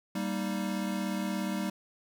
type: chord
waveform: square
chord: Eb major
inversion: first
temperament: equal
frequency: 196 / 233.1 / 311.1 Hz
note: G3 / Bb3 / Eb4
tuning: 0 / 0 / 0 cents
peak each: -33 / -38 / -38 dBFS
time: 0.15-1.7 s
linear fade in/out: 5 ms
effects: none